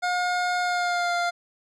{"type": "tone with pitch glide", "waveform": "25% pulse", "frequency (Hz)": [717, 697.8], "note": ["F5", "F5"], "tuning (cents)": [45, -2], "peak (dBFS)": -19, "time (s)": [0.02, 1.31], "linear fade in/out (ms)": 20, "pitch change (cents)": -47, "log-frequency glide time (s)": [0.61, 1.14], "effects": ["low-pass 6000 Hz 12 dB/octave"]}